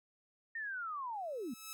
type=linear sweep; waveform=sine; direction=down; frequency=1851 to 210 Hz; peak=-38 dBFS; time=0.55-1.54 s; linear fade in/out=5 ms
type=tone with exponential growth; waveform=5% pulse; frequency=1300 Hz; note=E6; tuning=24 cents flat; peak=-30 dBFS; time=1.13-1.73 s; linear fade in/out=0 ms; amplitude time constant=130 ms
effects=none